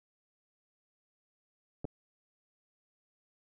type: clicks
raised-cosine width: 2 ms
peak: -25 dBFS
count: 2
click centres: 1.845 / 1.852 s
effects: none